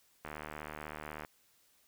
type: click train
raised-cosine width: 0.5 ms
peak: -27 dBFS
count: 77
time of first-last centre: 0.25-1.249 s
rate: 76.1 Hz
effects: white hiss -69 dBFS RMS until 1.87 s